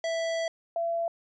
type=tone pair in turn; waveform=square / sine; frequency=659.3 / 674.3 Hz; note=E5 / E5; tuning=0 / +39 cents; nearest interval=unison; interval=39 cents; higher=second; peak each=-28 / -26 dBFS; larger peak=second; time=0.04-0.48 / 0.76-1.08 s; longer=first; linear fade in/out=2 ms; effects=resampled to 16000 Hz